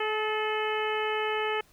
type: harmonic tone with a mistuned harmonic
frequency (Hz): 430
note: A4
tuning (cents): -40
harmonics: 1 / 2 / 3 / 4 / 5 / 6 / 7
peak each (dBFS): -30 / -33 / -35 / -36 / -37 / -38 / -38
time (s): 0-1.61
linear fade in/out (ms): 5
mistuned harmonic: 4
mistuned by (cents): +25
effects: pink hiss -61 dBFS RMS until 1.72 s